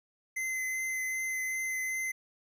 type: tone with vibrato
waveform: square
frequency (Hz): 2054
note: C7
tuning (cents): -33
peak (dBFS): -32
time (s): 0.36-2.12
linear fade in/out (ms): 10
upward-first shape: triangle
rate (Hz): 2.6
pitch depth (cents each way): 13
effects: none